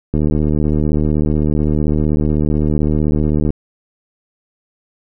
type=click train; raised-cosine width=3 ms; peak=-4 dBFS; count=256; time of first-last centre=0.14-3.504 s; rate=75.8 Hz; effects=none